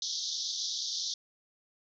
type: band-pass noise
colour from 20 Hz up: white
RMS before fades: -35 dBFS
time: 0.02-1.14 s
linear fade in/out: 2 ms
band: 3400 to 6200 Hz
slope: 96 dB/octave
effects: none